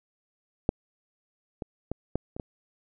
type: clicks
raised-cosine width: 2 ms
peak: -8 / -20 / -17 / -13 / -24 / -20 dBFS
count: 6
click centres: 0.691 / 1.622 / 1.916 / 2.156 / 2.365 / 2.398 s
effects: none